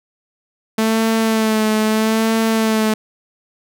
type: tone with vibrato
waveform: sawtooth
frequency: 220 Hz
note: A3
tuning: in tune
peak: -10 dBFS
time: 0.78-2.94 s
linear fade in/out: 5 ms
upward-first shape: sine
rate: 0.78 Hz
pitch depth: 32 cents each way
effects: none